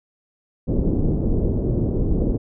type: low-pass noise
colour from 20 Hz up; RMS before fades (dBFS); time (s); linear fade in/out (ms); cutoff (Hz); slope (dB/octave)
pink; -20; 0.67-2.38; 20; 440; 24
effects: none